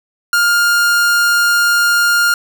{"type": "tone", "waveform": "45% pulse", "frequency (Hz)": 1409, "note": "F6", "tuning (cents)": 15, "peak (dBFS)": -10, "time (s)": [0.33, 2.34], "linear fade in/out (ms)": 2, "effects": []}